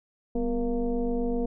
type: tone with frequency modulation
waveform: sine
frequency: 246.9 Hz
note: B3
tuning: in tune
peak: -24 dBFS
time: 0.35-1.46 s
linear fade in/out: 5 ms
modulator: 223 Hz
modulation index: 1.3
effects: none